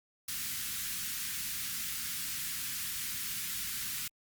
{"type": "band-stop noise", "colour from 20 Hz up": "white", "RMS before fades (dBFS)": -37, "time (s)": [0.28, 4.08], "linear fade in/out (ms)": 5, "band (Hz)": [240, 1400], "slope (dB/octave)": 24, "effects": ["Opus 48 kbps"]}